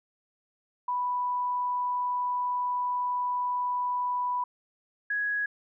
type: tone pair in turn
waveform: sine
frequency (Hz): 987.8 / 1667.5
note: B5 / G#6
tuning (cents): 0 / +7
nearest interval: major sixth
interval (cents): 907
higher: second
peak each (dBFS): -26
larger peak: neither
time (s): 0.88-4.44 / 5.1-5.46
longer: first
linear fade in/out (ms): 5
effects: none